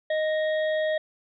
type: harmonic tone with a mistuned harmonic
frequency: 622.3 Hz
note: D#5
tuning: in tune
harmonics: 1 / 3 / 5 / 6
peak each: -23 / -32 / -41 / -44 dBFS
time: 0.1-0.98 s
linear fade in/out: 5 ms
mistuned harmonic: 5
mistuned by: +110 cents
effects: none